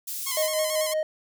white high-pass noise, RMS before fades -33 dBFS, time 0.07-0.47 s, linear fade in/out 10 ms, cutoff 5400 Hz, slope 12 dB/octave
5% pulse tone with vibrato, 1053 Hz, C6, 11 cents sharp, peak -16 dBFS, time 0.26-0.94 s, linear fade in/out 10 ms, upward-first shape square, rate 9.1 Hz, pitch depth 53 cents each way
triangle tone with tremolo, 622.3 Hz, D#5, in tune, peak -20 dBFS, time 0.37-1.03 s, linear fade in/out 2 ms, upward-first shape sine, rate 5.3 Hz, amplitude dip 55%
effects none

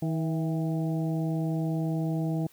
harmonic tone with a mistuned harmonic, 160 Hz, D#3, 49 cents sharp, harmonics 1 / 2 / 3 / 4 / 5, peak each -27 / -32 / -42 / -39 / -44 dBFS, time 0.02-2.47 s, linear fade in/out 5 ms, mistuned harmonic 4, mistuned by +49 cents, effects white hiss -59 dBFS RMS until 2.52 s

